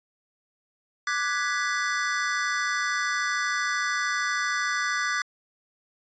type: chord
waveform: square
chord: G# half-diminished seventh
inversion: second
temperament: equal with one note detuned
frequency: 1174.7 / 1480 / 1671.8 / 1975.5 Hz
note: D6 / F#6 / G#6 / B6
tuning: 0 / 0 / +11 / 0 cents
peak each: -31 dBFS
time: 1.07-5.22 s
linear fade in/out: 2 ms
effects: resampled to 16000 Hz